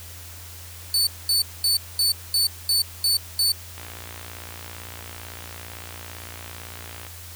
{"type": "tone bursts", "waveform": "sawtooth", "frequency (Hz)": 4492, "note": "C#8", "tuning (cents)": 22, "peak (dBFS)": -15, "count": 8, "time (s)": [0.94, 3.52], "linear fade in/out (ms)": 2, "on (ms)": 130, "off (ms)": 220}
{"type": "click train", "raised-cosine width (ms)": 0.3, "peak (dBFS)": -22, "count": 191, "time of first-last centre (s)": [3.78, 7.067], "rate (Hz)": 57.8}
{"effects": ["added 86 Hz sine -41 dBFS peak until 7.35 s", "white hiss -42 dBFS RMS until 7.35 s"]}